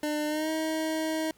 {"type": "tone with pitch glide", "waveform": "25% pulse", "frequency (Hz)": [300.4, 316.6], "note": ["D4", "D#4"], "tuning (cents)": [39, 30], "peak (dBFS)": -24, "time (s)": [0.03, 1.31], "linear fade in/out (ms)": 2, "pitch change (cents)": 91, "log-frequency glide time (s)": [0.27, 0.5], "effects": ["pink hiss -62 dBFS RMS until 1.37 s"]}